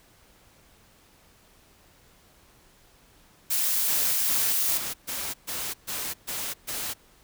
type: noise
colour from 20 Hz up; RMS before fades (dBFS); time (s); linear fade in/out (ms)
blue; -25; 3.5-4.78; 10
type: noise bursts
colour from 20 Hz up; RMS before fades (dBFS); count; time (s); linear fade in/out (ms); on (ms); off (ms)
white; -32; 8; 3.87-6.94; 20; 270; 130
effects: pink hiss -58 dBFS RMS until 7.23 s